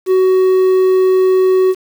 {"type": "tone with quantisation", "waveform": "triangle", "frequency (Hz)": 374.1, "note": "F#4", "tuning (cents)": 19, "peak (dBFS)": -6, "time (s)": [0.06, 1.75], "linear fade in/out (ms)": 50, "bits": 6, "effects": []}